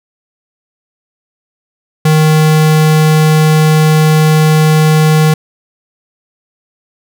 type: tone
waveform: square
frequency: 155.56 Hz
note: D#3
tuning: in tune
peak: -6 dBFS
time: 2.05-5.34 s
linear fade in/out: 5 ms
effects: none